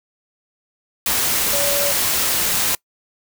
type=tone in noise; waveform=sine; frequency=569 Hz; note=C#5; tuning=45 cents sharp; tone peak=-22 dBFS; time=1.53-1.92 s; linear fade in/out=2 ms; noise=white; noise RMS=-19 dBFS; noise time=1.06-2.75 s; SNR=-6 dB; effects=noise-tail reverb RT60 0.1 s tail -24 dB re dry